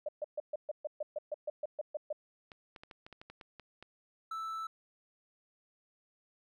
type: tone bursts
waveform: sine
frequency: 600 Hz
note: D5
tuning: 37 cents sharp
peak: -33 dBFS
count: 14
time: 0.06-2.128 s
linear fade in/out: 5 ms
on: 27 ms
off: 130 ms
type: clicks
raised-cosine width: 0.3 ms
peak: -33 dBFS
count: 11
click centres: 2.518 / 2.762 / 2.835 / 2.912 / 3.065 / 3.127 / 3.215 / 3.3 / 3.412 / 3.597 / 3.826 s
type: tone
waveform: triangle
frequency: 1318.5 Hz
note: E6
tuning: in tune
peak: -35 dBFS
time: 4.31-4.67 s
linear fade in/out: 5 ms
effects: none